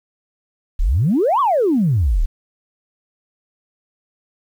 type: exponential two-way sweep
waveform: sine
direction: up then down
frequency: 30.87 to 1168 to 30.87 Hz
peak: -12 dBFS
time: 0.79-2.26 s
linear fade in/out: 10 ms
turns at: 1.4 s
effects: tanh soft clip ceiling -8 dBFS + 8-bit